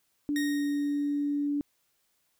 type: tone with pitch glide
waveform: sine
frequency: 291.7 to 288.5 Hz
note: D4 to D4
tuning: -12 to -31 cents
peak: -26 dBFS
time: 0.29-1.61 s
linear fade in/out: 0 ms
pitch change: -19 cents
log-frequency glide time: 0.39-0.63 s
type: tone with exponential decay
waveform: sawtooth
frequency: 1864.7 Hz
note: A#6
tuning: in tune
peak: -28 dBFS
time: 0.36-1.47 s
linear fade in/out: 1 ms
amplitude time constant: 240 ms
effects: white hiss -73 dBFS RMS until 2.39 s